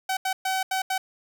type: tone bursts at uneven times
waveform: sawtooth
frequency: 760 Hz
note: F#5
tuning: 46 cents sharp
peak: -20 dBFS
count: 5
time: 0.09-0.17 / 0.25-0.33 / 0.45-0.63 / 0.71-0.82 / 0.9-0.98 s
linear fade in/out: 5 ms
effects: none